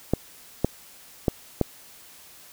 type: clicks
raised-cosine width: 2 ms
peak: -6 dBFS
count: 4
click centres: 0.136 / 0.646 / 1.282 / 1.613 s
effects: white hiss -49 dBFS RMS until 2.52 s